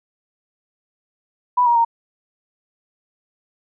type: tone with pitch steps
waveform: sine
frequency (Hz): 987 / 948 / 927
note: B5 / A#5 / A#5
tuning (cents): -1 / +29 / -10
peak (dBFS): -12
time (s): 1.57-1.849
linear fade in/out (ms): 10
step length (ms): 93
effects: none